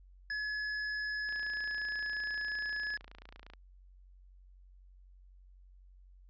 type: tone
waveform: square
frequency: 1700 Hz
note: G#6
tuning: 40 cents sharp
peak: -35 dBFS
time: 0.3-2.97 s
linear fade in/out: 2 ms
type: click train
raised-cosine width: 0.3 ms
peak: -35 dBFS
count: 65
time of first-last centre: 1.29-3.536 s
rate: 28.5 Hz
effects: added 46 Hz sine -55 dBFS peak until 6.29 s + resampled to 16000 Hz